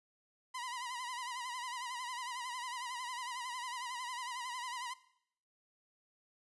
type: tone with vibrato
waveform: sawtooth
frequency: 987.8 Hz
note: B5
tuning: in tune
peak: -36 dBFS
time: 0.54-4.94 s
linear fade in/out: 10 ms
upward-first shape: sine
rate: 11 Hz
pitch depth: 83 cents each way
effects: noise-tail reverb RT60 0.7 s tail -18 dB re dry + resampled to 24000 Hz